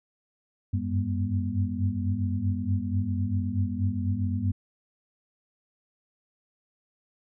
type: tone cluster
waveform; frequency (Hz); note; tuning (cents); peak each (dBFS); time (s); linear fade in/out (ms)
sine; 92.9 / 97.4 / 100.9 / 200.7 / 243.1; F#2 / G2 / G#2 / G3 / B3; +7 / -11 / -49 / +41 / -27; -29 / -31 / -32 / -34 / -32; 0.73-4.52; 10
effects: none